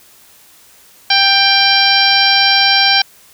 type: harmonic tone with a mistuned harmonic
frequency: 788 Hz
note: G5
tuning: 9 cents sharp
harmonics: 1 / 2 / 3 / 4 / 5 / 6 / 7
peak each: -16 / -16 / -16 / -16 / -16 / -16 / -16 dBFS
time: 1.1-3.02 s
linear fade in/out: 5 ms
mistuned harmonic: 5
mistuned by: +26 cents
effects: white hiss -45 dBFS RMS until 3.33 s